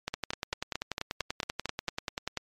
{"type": "two click trains", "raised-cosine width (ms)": 0.2, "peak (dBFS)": [-14, -14], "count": [9, 24], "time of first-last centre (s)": [[0.08, 1.882], [0.14, 2.373]], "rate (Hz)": [4.44, 10.3], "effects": ["MP3 64 kbps"]}